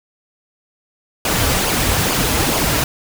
pink noise with flanger, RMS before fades -17 dBFS, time 1.25-2.84 s, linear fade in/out 2 ms, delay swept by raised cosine 0.51 to 5.71 ms, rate 2.3 Hz, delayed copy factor -0.55, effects none

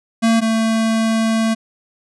square tone pair in turn, 226.9 / 223.6 Hz, A#3 / A3, -47 / +28 cents, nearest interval unison, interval 25 cents, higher first, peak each -12 / -15 dBFS, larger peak first, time 0.22-0.41 / 0.41-1.55 s, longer second, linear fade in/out 20 ms, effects resampled to 24000 Hz

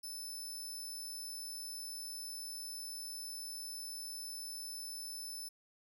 20% pulse tone, 5274 Hz, E8, in tune, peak -37 dBFS, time 0.03-5.49 s, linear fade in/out 10 ms, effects none

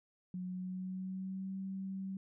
sine tone with pitch glide, 182.3 to 192.03 Hz, F#3 to G3, -25 to -35 cents, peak -38 dBFS, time 0.34-2.17 s, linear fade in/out 2 ms, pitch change +90 cents, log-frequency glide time 0.44-1.56 s, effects none

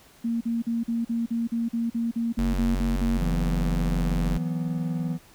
sine tone bursts, 231.7 Hz, A#3, 10 cents flat, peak -23 dBFS, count 14, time 0.24-3.179 s, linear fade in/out 10 ms, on 170 ms, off 43 ms
square tone, 46.35 Hz, F#1, 4 cents sharp, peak -25 dBFS, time 2.38-4.38 s, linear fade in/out 10 ms
triangle chord, E suspended second, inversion none, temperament equal, 164.81 / 185 / 246.9 Hz, E3 / F#3 / B3, 0 / 0 / 0 cents, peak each -25 / -31 / -30 dBFS, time 3.18-5.19 s, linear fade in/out 50 ms
effects pink hiss -54 dBFS RMS until 5.34 s

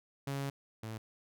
sawtooth tone pair in turn, 138.59 / 110.53 Hz, C#3 / A2, 0 / +8 cents, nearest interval major third, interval 392 cents, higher first, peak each -31 / -36 dBFS, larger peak first, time 0.27-0.5 / 0.83-0.98 s, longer first, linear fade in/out 5 ms, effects none

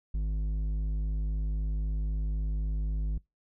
square tone with low-pass filter, 51.91 Hz, G#1, in tune, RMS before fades -30 dBFS, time 0.14-3.18 s, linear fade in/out 5 ms, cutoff 150 Hz, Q 0.62, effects noise-tail reverb RT60 0.2 s tail -24 dB re dry

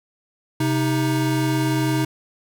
square tone pair together, 131.9 / 313.7 Hz, C3 / D#4, +14 / +14 cents, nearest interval octave + minor third, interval 1500 cents, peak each -22 dBFS, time 0.6-2.05 s, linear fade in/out 5 ms, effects none

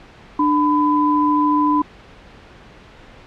sine tone pair together, 297.7 / 1003.6 Hz, D4 / B5, +24 / +28 cents, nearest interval octave + major sixth, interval 2104 cents, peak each -16 dBFS, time 0.39-1.82 s, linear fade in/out 5 ms, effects pink hiss -43 dBFS RMS until 3.26 s + low-pass 3000 Hz 12 dB/octave

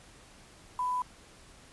sine tone with quantisation, 997 Hz, B5, 16 cents sharp, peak -28 dBFS, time 0.79-1.02 s, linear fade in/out 2 ms, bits 8, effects pink hiss -55 dBFS RMS until 1.72 s + resampled to 24000 Hz

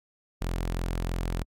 sawtooth tone, 43.17 Hz, F1, 19 cents flat, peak -24 dBFS, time 0.41-1.43 s, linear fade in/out 10 ms, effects AAC 64 kbps

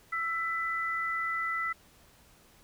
sine tone pair together, 1332 / 1994.2 Hz, E6 / B6, +18 / +16 cents, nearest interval perfect fifth, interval 698 cents, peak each -32 / -32 dBFS, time 0.12-1.73 s, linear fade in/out 10 ms, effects pink hiss -60 dBFS RMS until 2.63 s

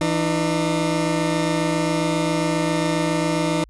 20% pulse tone pair together, 165.1 / 302.8 Hz, E3 / D#4, +3 / -47 cents, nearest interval major seventh, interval 1050 cents, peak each -17 dBFS, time 0.01-3.64 s, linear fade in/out 2 ms, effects added 51 Hz sine -45 dBFS peak until 3.69 s + resampled to 24000 Hz

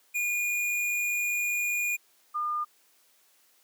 square / sine tone pair in turn, 2435 / 1210.1 Hz, D#7 / D#6, -38 / -49 cents, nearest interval octave, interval 1211 cents, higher first, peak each -27 dBFS, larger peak neither, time 0.14-1.97 / 2.34-2.65 s, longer first, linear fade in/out 20 ms, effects white hiss -64 dBFS RMS until 3.63 s + high-pass 300 Hz 12 dB/octave

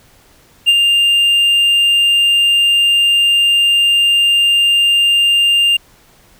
triangle tone with ADSR envelope, 2800 Hz, F7, 4 cents sharp, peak -3 dBFS, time 0.66-5.77 s, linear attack 27 ms, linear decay 41 ms, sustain -4 dB, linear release 8 ms, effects pink hiss -48 dBFS RMS until 6.39 s

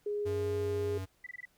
sine tone with pitch glide, 413.9 to 411.3 Hz, G#4 to G#4, -6 to -17 cents, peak -31 dBFS, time 0.06-0.98 s, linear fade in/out 5 ms, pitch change -11 cents, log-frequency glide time 0.59-0.67 s
square tone, 94.6 Hz, F#2, 39 cents sharp, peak -37 dBFS, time 0.25-1.06 s, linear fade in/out 20 ms
sine tone bursts, 1983 Hz, B6, 7 cents sharp, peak -40 dBFS, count 5, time 1.24-1.454 s, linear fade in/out 5 ms, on 26 ms, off 21 ms
effects pink hiss -70 dBFS RMS until 1.57 s

